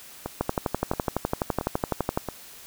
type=two click trains; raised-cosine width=1 ms; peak=-15 / -9 dBFS; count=4 / 22; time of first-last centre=0.26-2.287 / 0.41-2.175 s; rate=1.48 / 11.9 Hz; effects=white hiss -46 dBFS RMS until 2.66 s